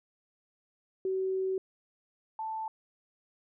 sine tone pair in turn, 378.9 / 881.1 Hz, F#4 / A5, +41 / +2 cents, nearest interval octave + minor third, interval 1461 cents, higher second, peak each -28 / -33 dBFS, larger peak first, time 1.05-1.58 / 2.39-2.68 s, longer first, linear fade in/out 2 ms, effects none

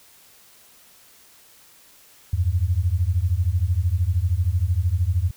sine beating tone pair, 82.41 / 95.41 Hz, E2 / G2, 0 / -46 cents, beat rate 13 Hz, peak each -21 / -21 dBFS, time 2.33-5.31 s, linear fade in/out 5 ms, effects white hiss -52 dBFS RMS until 5.36 s

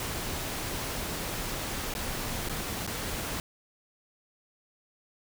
pink noise with dropouts, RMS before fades -34 dBFS, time 0-3.4 s, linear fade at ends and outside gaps 1 ms, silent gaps 1.939-1.95 / 2.488-2.495 / 2.866-2.875 s, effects none

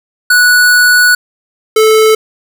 square tone pair in turn, 1473 / 436.7 Hz, F#6 / A4, -8 / -13 cents, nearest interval octave + major sixth, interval 2105 cents, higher first, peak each -5 dBFS, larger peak neither, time 0.3-1.15 / 1.76-2.15 s, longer first, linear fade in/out 5 ms, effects none

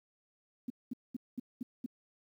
sine tone bursts, 246.9 Hz, B3, in tune, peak -34 dBFS, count 6, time 0.68-1.862 s, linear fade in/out 5 ms, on 22 ms, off 210 ms, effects 11-bit

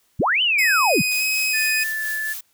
sine linear two-way sweep, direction up then down, 33.22 to 3078 to 104.3 Hz, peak -16 dBFS, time 0.19-1.02 s, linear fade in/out 10 ms, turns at 0.42 s
sawtooth tone with vibrato, 2519 Hz, D#7, 21 cents sharp, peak -16 dBFS, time 0.58-1.84 s, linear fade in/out 10 ms, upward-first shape square, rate 1.6 Hz, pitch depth 12 cents each way
blue noise with tremolo, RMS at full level -31 dBFS, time 1.11-2.41 s, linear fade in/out 5 ms, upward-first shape sine, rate 4.3 Hz, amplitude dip 45%
sine tone with pitch glide, 1763 to 1738.7 Hz, A6 to A6, +3 to -21 cents, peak -23 dBFS, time 1.53-2.34 s, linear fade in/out 20 ms, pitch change -24 cents, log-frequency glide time 1.86-2.05 s
effects white hiss -63 dBFS RMS until 2.53 s

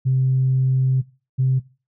sine tone pair in turn, 130.81 / 130.81 Hz, C3 / C3, 0 / 0 cents, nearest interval unison, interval 0 cents, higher neither, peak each -14 dBFS, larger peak neither, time 0.05-1.02 / 1.38-1.6 s, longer first, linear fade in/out 20 ms, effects noise-tail reverb RT60 0.3 s tail -18 dB re dry + tanh soft clip ceiling -10 dBFS

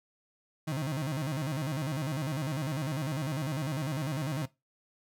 35% pulse tone with vibrato, 144.1 Hz, D3, 33 cents flat, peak -29 dBFS, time 0.67-4.46 s, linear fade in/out 10 ms, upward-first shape square, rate 10 Hz, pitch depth 150 cents each way, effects noise-tail reverb RT60 0.2 s tail -18 dB re dry

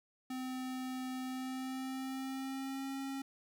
square tone with pitch glide, 257.3 to 271.2 Hz, C4 to C#4, -29 to -38 cents, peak -39 dBFS, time 0.3-3.22 s, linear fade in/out 5 ms, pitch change +91 cents, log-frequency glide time 1.23-2.99 s, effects 12-bit

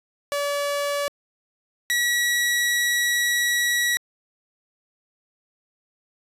sawtooth tone pair in turn, 573 / 1927.3 Hz, D5 / B6, -43 / -43 cents, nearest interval octave + major sixth, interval 2100 cents, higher second, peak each -19 / -16 dBFS, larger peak second, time 0.32-1.08 / 1.9-3.97 s, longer second, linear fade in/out 0 ms, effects resampled to 32000 Hz

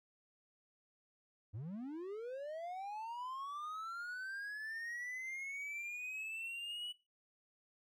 triangle linear sweep, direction up, 92.9 to 2960 Hz, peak -40 dBFS, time 1.53-6.93 s, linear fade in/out 20 ms, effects noise-tail reverb RT60 0.3 s tail -20 dB re dry

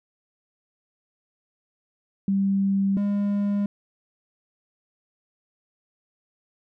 sine / triangle tone pair in turn, 196 / 202.8 Hz, G3 / G#3, 0 / -41 cents, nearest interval minor second, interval 59 cents, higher second, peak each -19 dBFS, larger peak neither, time 2.28-2.97 / 2.97-3.66 s, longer neither, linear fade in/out 2 ms, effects none

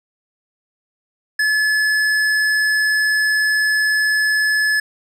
sine tone with hard clipping, 1718 Hz, A6, 42 cents flat, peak -16 dBFS, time 1.39-4.8 s, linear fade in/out 5 ms, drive 11 dB, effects none

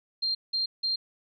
sine tone bursts at uneven times, 4186 Hz, C8, in tune, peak -25 dBFS, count 3, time 0.22-0.35 / 0.53-0.66 / 0.83-0.96 s, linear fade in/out 10 ms, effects none

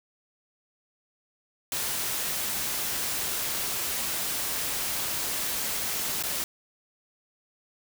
white noise with dropouts, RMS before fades -30 dBFS, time 1.72-6.44 s, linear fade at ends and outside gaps 1 ms, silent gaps 6.226-6.236 s, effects none

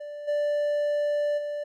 triangle tone with level steps, 587.3 Hz, D5, in tune, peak -33 / -21 / -27 dBFS, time 0-1.64 s, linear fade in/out 10 ms, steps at 0.27 / 1.37 s, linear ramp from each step 20 ms, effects none

